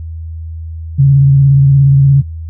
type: tone with vibrato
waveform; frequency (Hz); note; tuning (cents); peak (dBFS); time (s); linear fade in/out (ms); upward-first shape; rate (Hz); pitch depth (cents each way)
sine; 138; C#3; -7; -3; 0.98-2.22; 20; square; 17; 27
effects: noise-tail reverb RT60 0.2 s tail -20 dB re dry + added 81 Hz sine -21 dBFS peak until 2.49 s

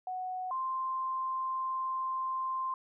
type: tone pair in turn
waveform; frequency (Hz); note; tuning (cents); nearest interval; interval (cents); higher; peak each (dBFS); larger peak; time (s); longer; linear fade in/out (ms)
sine; 740 / 1046.5; F#5 / C6; 0 / 0; tritone; 600; second; -34 / -31; second; 0.07-0.51 / 0.51-2.74; second; 2
effects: none

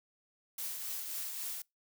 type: noise with tremolo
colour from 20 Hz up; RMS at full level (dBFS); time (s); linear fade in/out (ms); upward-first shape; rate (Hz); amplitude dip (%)
blue; -38; 0.58-1.62; 5; triangle; 3.7; 40
effects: noise-tail reverb RT60 0.2 s tail -25 dB re dry

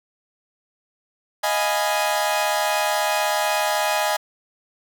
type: chord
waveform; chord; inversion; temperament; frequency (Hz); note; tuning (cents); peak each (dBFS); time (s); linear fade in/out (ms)
sawtooth; F half-diminished seventh; third; equal; 622.3 / 698.5 / 830.6 / 987.8; Eb5 / F5 / Ab5 / Cb6; 0 / 0 / 0 / 0; -20 / -25 / -19 / -25; 1.43-4.17; 10
effects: none

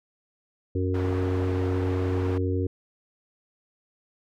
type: harmonic tone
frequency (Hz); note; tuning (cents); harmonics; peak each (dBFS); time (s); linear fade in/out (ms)
92.5; F#2; 0; 1 / 3 / 4 / 5; -25 / -30 / -31 / -32; 0.75-2.67; 5
type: low-pass noise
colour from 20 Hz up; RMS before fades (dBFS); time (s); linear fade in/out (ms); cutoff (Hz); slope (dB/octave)
white; -38; 0.94-2.38; 5; 1100; 12
effects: none

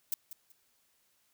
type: noise with echo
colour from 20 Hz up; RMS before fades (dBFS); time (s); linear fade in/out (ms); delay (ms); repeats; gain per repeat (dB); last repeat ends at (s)
violet; -31; 0.12-0.14; 2; 190; 2; -13; 0.52
effects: white hiss -72 dBFS RMS until 1.33 s

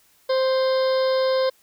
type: harmonic tone with a mistuned harmonic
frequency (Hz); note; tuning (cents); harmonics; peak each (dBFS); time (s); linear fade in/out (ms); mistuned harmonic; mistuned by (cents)
523.3; C5; 0; 1 / 2 / 3 / 4 / 6 / 7 / 8 / 9 / 10; -18 / -29 / -35 / -39 / -40 / -37 / -36 / -44 / -37; 0.29-1.5; 10; 10; -61
effects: white hiss -59 dBFS RMS until 1.62 s

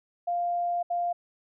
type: tone bursts at uneven times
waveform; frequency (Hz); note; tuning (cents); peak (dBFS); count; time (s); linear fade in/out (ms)
sine; 698.5; F5; 0; -25; 2; 0.27-0.83 / 0.9-1.13; 10
effects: none

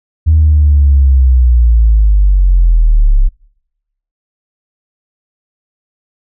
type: linear sweep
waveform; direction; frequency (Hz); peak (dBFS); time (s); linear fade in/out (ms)
sine; down; 79.8 to 32.7; -3; 0.26-3.29; 20
effects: noise-tail reverb RT60 0.9 s tail -26 dB re dry + tanh soft clip ceiling 0 dBFS

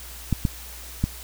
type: clicks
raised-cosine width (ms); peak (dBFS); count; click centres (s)
5; -8; 3; 0.327 / 0.452 / 1.04
effects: added 60 Hz sine -41 dBFS peak until 1.23 s + white hiss -41 dBFS RMS until 1.23 s

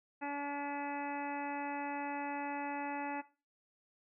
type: harmonic tone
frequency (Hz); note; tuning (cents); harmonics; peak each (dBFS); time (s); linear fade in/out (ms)
285.9; D4; -46; 1 / 2 / 3 / 4 / 5 / 6 / 7 / 8 / 9; -41 / -47 / -40 / -53 / -48 / -48 / -49 / -58 / -50; 0.21-3.22; 20
effects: noise-tail reverb RT60 0.3 s tail -17 dB re dry

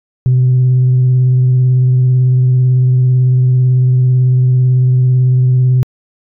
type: tone with vibrato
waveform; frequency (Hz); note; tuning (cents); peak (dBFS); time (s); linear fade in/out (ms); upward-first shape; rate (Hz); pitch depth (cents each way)
sine; 127.3; C3; -47; -5; 0.26-5.83; 0; triangle; 18; 24
effects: tanh soft clip ceiling -4 dBFS

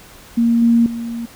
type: tone with level steps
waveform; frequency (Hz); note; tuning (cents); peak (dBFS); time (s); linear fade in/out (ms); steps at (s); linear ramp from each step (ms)
sine; 233.1; A#3; 0; -11 / -9 / -22; 0.37-1.26; 10; 0.62 / 0.86; 2
effects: pink hiss -42 dBFS RMS until 1.35 s

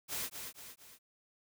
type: noise with echo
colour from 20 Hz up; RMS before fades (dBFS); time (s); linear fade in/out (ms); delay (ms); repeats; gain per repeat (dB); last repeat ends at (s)
white; -38; 0.08-0.3; 50; 230; 3; -6; 0.99
effects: none

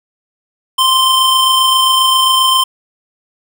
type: tone pair together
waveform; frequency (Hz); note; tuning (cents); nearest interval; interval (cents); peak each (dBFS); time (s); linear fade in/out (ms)
square; 1046.5 / 3112; C6 / G7; 0 / -13; octave + perfect fifth; 1887; -12; 0.78-2.64; 10
effects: none

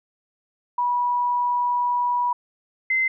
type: tone pair in turn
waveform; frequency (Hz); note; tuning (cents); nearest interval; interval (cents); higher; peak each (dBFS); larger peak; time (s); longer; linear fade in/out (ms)
sine; 975 / 2066; B5 / C7; -23 / -22; octave + minor second; 1301; second; -19 / -18; second; 0.78-2.33 / 2.9-3.08; first; 5
effects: none

